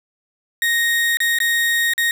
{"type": "tone with dropouts", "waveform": "35% pulse", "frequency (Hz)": 1864.7, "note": "A#6", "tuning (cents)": 0, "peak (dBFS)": -14, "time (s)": [0.62, 2.11], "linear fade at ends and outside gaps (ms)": 1, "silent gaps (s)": [[1.171, 1.203], [1.387, 1.402], [1.936, 1.979]], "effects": []}